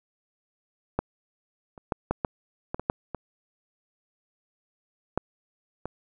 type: clicks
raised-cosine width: 1 ms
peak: -10 / -30 / -11 / -10 / -11 / -15 / -19 / -8 / -18 / -10 / -18 dBFS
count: 11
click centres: 0.99 / 1.778 / 1.922 / 2.11 / 2.248 / 2.745 / 2.796 / 2.899 / 3.147 / 5.176 / 5.856 s
effects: none